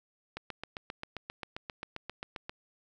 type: click train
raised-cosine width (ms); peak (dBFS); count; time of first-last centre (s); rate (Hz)
0.3; -22; 17; 0.37-2.495; 7.53
effects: none